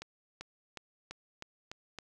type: accelerating click train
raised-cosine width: 0.2 ms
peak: -25 dBFS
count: 7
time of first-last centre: 0.02-1.987 s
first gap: 390 ms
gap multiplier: 0.93
effects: none